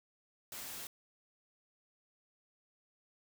white noise, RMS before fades -45 dBFS, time 0.52-0.87 s, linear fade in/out 2 ms, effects none

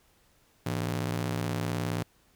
sawtooth ring-modulated tone, 134.8 Hz, C#3, 48 cents flat, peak -22 dBFS, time 0.66-2.03 s, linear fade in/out 2 ms, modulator 29.6 Hz, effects pink hiss -65 dBFS RMS until 2.35 s

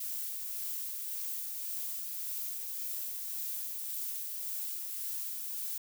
violet noise with tremolo, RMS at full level -37 dBFS, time 0-5.78 s, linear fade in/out 5 ms, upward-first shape sine, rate 1.8 Hz, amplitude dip 25%, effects none

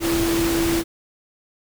sine tone in noise, 334 Hz, E4, 23 cents sharp, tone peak -19 dBFS, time 0-0.84 s, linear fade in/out 50 ms, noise pink, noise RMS -25 dBFS, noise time 0-0.84 s, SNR +3 dB, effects none

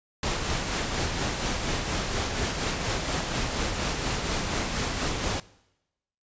pink noise with tremolo, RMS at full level -27 dBFS, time 0.23-5.4 s, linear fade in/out 2 ms, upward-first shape sine, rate 4.2 Hz, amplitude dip 35%, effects noise-tail reverb RT60 0.9 s tail -21 dB re dry + resampled to 16000 Hz

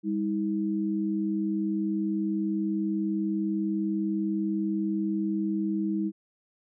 sine tone pair together, 199.93 / 320 Hz, G3 / D#4, +34 / +49 cents, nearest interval minor sixth, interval 815 cents, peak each -28 dBFS, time 0.03-6.12 s, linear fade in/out 50 ms, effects none

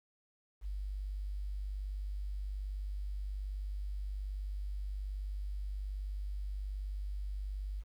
sine tone with quantisation, 49.39 Hz, G1, 14 cents sharp, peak -36 dBFS, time 0.61-7.84 s, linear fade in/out 50 ms, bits 11, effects none

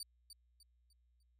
25% pulse tone with echo, 4600 Hz, D8, 37 cents flat, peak -38 dBFS, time 0-0.03 s, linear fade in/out 2 ms, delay 300 ms, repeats 4, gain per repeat -9 dB, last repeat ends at 1.23 s, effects added 60 Hz sine -70 dBFS peak until 1.39 s

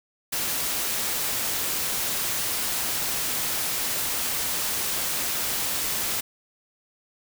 white noise, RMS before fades -27 dBFS, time 0.32-6.21 s, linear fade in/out 10 ms, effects none

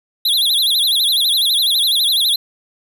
square tone with vibrato, 3667 Hz, A#7, 29 cents flat, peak -13 dBFS, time 0.25-2.36 s, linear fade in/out 5 ms, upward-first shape sine, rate 12 Hz, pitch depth 200 cents each way, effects none

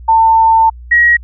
sine tone pair in turn, 897 / 1900.7 Hz, A5 / A#6, +33 / +33 cents, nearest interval octave + minor second, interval 1300 cents, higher second, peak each -5 dBFS, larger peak neither, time 0.08-0.7 / 0.91-1.17 s, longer first, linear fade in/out 10 ms, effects added 60 Hz sine -29 dBFS peak until 1.23 s

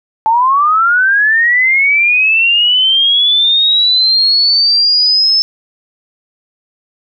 sine linear sweep, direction up, 864 to 5270 Hz, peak -7 dBFS, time 0.26-5.42 s, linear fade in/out 0 ms, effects none

